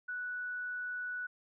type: tone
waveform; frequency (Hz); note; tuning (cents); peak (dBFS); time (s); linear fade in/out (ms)
sine; 1478; F#6; -2; -36; 0.08-1.27; 10
effects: none